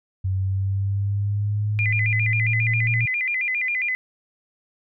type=exponential sweep; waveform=sine; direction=up; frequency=94.1 to 116.4 Hz; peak=-20 dBFS; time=0.24-3.06 s; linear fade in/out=10 ms
type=tone with vibrato; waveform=sine; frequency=2207 Hz; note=C#7; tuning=8 cents flat; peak=-21 dBFS; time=1.79-3.95 s; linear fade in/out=0 ms; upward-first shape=square; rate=7.4 Hz; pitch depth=150 cents each way
effects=none